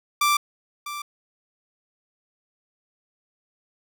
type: tone with echo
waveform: sawtooth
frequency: 1174.7 Hz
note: D6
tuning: in tune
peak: -14 dBFS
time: 0.21-0.37 s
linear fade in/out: 5 ms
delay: 650 ms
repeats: 1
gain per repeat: -13 dB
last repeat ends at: 1.02 s
effects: none